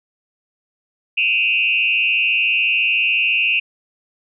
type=tone with frequency modulation; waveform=sine; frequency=2638 Hz; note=E7; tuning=1 cent sharp; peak=-14 dBFS; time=1.17-3.6 s; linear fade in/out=10 ms; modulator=114 Hz; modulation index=1.7; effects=none